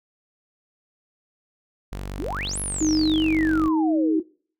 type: tone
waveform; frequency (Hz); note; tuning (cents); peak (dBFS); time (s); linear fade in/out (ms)
sawtooth; 48.01; G1; -35; -26; 1.92-3.68; 0
type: exponential two-way sweep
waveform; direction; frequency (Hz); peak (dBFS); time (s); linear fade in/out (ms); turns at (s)
sine; up then down; 230.3 to 11270 to 336.6; -27; 2.18-4.23; 20; 2.59
type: tone with pitch glide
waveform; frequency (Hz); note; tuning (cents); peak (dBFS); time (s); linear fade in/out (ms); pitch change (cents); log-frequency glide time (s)
sine; 311.1 to 316.7; D#4 to D#4; 0 to +31; -18; 2.81-4.2; 5; +31; 3.05-3.25
effects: noise-tail reverb RT60 0.5 s tail -24 dB re dry